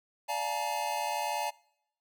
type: chord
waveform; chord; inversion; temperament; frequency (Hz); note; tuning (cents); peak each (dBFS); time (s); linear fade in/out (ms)
square; Bb dominant seventh; first; equal with one note detuned; 587.3 / 698.5 / 851.5 / 932.3; D5 / F5 / Ab5 / Bb5; 0 / 0 / +43 / 0; -40 / -39 / -34 / -37; 0.28-1.51; 20
effects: noise-tail reverb RT60 0.8 s tail -25 dB re dry